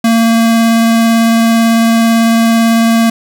square tone with vibrato, 228.3 Hz, A#3, 36 cents flat, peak -7 dBFS, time 0.04-3.1 s, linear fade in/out 5 ms, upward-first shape sine, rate 18 Hz, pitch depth 9 cents each way, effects none

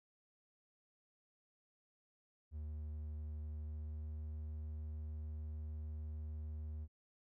triangle tone with pitch glide, 76 to 76.66 Hz, D#2 to D#2, -40 to -25 cents, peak -40 dBFS, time 2.51-6.88 s, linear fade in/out 50 ms, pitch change +15 cents, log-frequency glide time 3.55-4.07 s, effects none

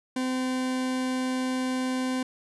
40% pulse tone, 256.9 Hz, C4, 32 cents flat, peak -25 dBFS, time 0.16-2.23 s, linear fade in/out 5 ms, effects resampled to 24000 Hz

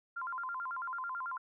sine tone with vibrato, 1197 Hz, D6, 33 cents sharp, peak -36 dBFS, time 0.16-1.38 s, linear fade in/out 10 ms, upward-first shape square, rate 9.1 Hz, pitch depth 260 cents each way, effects none

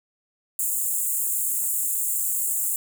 pink high-pass noise, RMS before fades -25 dBFS, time 0.59-2.76 s, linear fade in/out 2 ms, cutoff 7100 Hz, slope 96 dB/octave, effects none

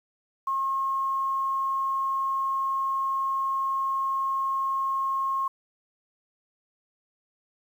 sine tone with quantisation, 1078 Hz, C#6, 49 cents flat, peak -24 dBFS, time 0.47-5.48 s, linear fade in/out 5 ms, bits 9, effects none

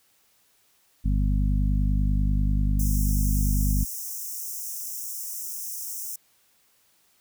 harmonic tone, 50.2 Hz, G1, 42 cents sharp, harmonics 1 / 2 / 3 / 4 / 5, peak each -21 / -29 / -30 / -32 / -34 dBFS, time 1.04-3.85 s, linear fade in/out 20 ms
white high-pass noise, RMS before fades -34 dBFS, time 2.79-6.16 s, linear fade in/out 5 ms, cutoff 5400 Hz, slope 96 dB/octave
effects white hiss -64 dBFS RMS until 7.2 s

